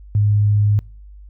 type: tone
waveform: sine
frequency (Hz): 103.83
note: G#2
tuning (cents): 0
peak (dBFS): -12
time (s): 0.15-0.79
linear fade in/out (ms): 0
effects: noise-tail reverb RT60 0.4 s tail -26 dB re dry + added 50 Hz sine -37 dBFS peak until 1.29 s